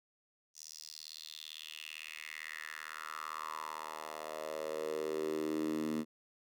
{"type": "tone with high-pass filter sweep", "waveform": "10% pulse", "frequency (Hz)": 77.78, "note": "D#2", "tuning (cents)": 0, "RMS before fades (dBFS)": -41, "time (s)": [0.54, 6.05], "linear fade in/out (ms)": 50, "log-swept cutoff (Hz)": [6000, 240], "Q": 4.5, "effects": []}